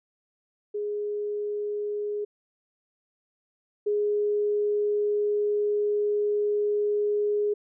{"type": "tone pair in turn", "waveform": "sine", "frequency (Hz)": [415.3, 415.3], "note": ["G#4", "G#4"], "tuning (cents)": [0, 0], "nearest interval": "unison", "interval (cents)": 0, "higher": "neither", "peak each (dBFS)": [-27, -22], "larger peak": "second", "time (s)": [[0.74, 2.25], [3.86, 7.54]], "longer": "second", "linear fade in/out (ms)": 10, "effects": []}